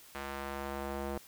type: tone with band-pass filter sweep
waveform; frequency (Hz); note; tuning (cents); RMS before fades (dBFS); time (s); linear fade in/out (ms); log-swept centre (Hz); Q
square; 69.3; C#2; 0; -39; 0.15-1.18; 0; 1500 to 570; 0.8
effects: white hiss -56 dBFS RMS until 1.27 s